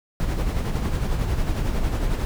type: noise with tremolo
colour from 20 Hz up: brown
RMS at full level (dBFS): -21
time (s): 0.2-2.25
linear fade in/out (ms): 0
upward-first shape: sine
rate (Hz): 11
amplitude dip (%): 45
effects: none